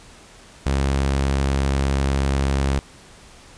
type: tone with vibrato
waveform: sawtooth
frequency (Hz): 68.3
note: C#2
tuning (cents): -25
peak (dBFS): -14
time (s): 0.66-2.79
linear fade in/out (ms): 0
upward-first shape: sine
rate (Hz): 12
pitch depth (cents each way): 8
effects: pink hiss -46 dBFS RMS until 3.57 s + resampled to 22050 Hz